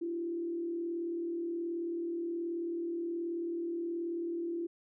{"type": "tone with frequency modulation", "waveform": "sine", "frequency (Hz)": 339.4, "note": "F4", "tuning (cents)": -49, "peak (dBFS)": -33, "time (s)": [0.01, 4.67], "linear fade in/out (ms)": 10, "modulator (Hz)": 38.7, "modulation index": 0.42, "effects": []}